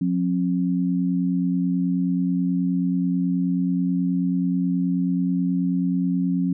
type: tone pair together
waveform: sine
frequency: 179.27 / 268.6 Hz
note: F3 / C4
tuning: +46 / +46 cents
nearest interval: perfect fifth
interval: 700 cents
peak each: -21 / -23 dBFS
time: 0.01-6.53 s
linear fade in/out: 5 ms
effects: none